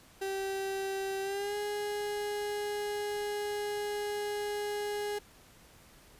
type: tone with pitch glide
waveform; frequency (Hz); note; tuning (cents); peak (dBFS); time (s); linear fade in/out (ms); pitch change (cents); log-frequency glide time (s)
35% pulse; 388.2 to 413.7; G4 to G#4; -17 to -7; -31; 0.21-5.19; 10; +110; 1.22-1.56
effects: pink hiss -58 dBFS RMS until 6.19 s + resampled to 32000 Hz